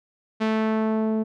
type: tone with low-pass filter sweep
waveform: sawtooth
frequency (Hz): 219.3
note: A3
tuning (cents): -6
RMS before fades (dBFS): -23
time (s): 0.4-1.24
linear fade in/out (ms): 20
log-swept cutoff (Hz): 3500 to 480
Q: 0.79
effects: none